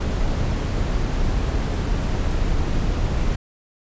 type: noise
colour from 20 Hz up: brown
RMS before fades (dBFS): -21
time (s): 0-3.36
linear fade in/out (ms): 10
effects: resampled to 16000 Hz